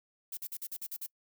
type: noise bursts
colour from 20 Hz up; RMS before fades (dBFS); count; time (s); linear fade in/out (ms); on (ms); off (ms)
violet; -39; 8; 0.32-1.065; 5; 52; 47
effects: noise-tail reverb RT60 0.1 s tail -26 dB re dry